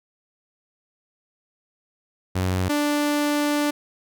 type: tone pair in turn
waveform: sawtooth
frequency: 92.5 / 293.7 Hz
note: F#2 / D4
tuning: 0 / 0 cents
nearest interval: octave + minor sixth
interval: 2000 cents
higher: second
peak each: -17 / -16 dBFS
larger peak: second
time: 2.35-2.69 / 2.69-3.71 s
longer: second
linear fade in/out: 10 ms
effects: none

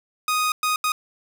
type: tone bursts at uneven times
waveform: sawtooth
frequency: 1244.5 Hz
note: D#6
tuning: in tune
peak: -16 dBFS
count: 3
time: 0.28-0.52 / 0.63-0.76 / 0.84-0.92 s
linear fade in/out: 2 ms
effects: none

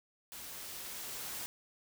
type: noise with level ramp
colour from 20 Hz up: white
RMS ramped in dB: -47 to -41 dBFS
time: 0.32-1.46 s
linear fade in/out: 0 ms
effects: none

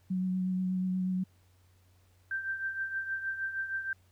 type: tone with vibrato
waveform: sine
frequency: 185 Hz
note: F#3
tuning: in tune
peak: -28 dBFS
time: 0.1-1.24 s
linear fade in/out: 10 ms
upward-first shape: triangle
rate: 8.3 Hz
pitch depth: 18 cents each way
type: tone with tremolo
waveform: sine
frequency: 1568 Hz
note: G6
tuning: in tune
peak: -29 dBFS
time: 2.31-3.93 s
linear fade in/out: 2 ms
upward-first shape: triangle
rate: 6.4 Hz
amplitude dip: 70%
effects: added 91 Hz sine -62 dBFS peak until 4.11 s + pink hiss -70 dBFS RMS until 4.11 s

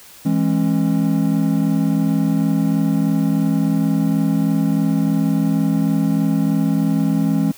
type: chord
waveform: triangle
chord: C# minor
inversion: first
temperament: equal with one note detuned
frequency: 164.81 / 207.7 / 271.2 Hz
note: E3 / G#3 / C#4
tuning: 0 / 0 / -38 cents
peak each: -17 dBFS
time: 0.25-7.52 s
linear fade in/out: 10 ms
effects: white hiss -43 dBFS RMS until 7.57 s

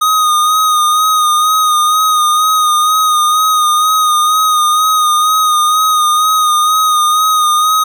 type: tone with vibrato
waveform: square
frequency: 1241 Hz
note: D#6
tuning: 5 cents flat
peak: -9 dBFS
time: 0.01-7.84 s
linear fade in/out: 10 ms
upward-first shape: sine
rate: 2.1 Hz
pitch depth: 35 cents each way
effects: none

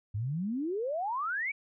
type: exponential sweep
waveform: sine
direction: up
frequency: 97.1 to 2349 Hz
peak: -30 dBFS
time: 0.14-1.52 s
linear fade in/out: 10 ms
effects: none

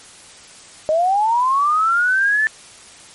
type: linear sweep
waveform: sine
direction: up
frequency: 606 to 1772 Hz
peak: -13 dBFS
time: 0.89-2.47 s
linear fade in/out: 0 ms
effects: white hiss -42 dBFS RMS until 3.14 s + MP3 48 kbps

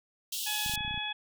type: high-pass noise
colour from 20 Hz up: pink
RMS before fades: -35 dBFS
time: 0.32-0.76 s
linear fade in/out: 5 ms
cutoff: 2800 Hz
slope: 96 dB/octave
type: harmonic tone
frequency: 845 Hz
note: G#5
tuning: 30 cents sharp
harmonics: 1 / 2 / 3 / 4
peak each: -40 / -40 / -38 / -35 dBFS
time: 0.46-1.13 s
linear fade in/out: 10 ms
type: clicks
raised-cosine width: 5 ms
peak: -30 dBFS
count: 10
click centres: 0.662 / 0.696 / 0.738 / 0.777 / 0.808 / 0.849 / 0.879 / 0.91 / 0.943 / 0.977 s
effects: none

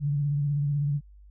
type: tone with vibrato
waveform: sine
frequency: 144.2 Hz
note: D3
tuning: 31 cents flat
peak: -23 dBFS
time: 0-1.01 s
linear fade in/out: 50 ms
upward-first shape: sine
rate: 16 Hz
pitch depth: 43 cents each way
effects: added 50 Hz sine -48 dBFS peak until 1.3 s

